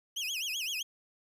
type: tone with vibrato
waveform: 30% pulse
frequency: 2875 Hz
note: F7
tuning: 50 cents sharp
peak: -30 dBFS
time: 0.16-0.83 s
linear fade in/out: 10 ms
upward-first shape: sine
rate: 7.8 Hz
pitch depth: 260 cents each way
effects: resampled to 32000 Hz + 11-bit